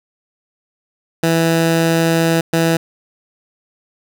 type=tone bursts at uneven times; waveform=15% pulse; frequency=164.81 Hz; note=E3; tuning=in tune; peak=-6 dBFS; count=2; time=1.23-2.41 / 2.53-2.77 s; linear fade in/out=5 ms; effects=none